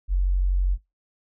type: tone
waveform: sine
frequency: 46.01 Hz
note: F#1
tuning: 9 cents flat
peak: -18 dBFS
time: 0.08-0.78 s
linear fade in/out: 50 ms
effects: noise-tail reverb RT60 0.2 s tail -23 dB re dry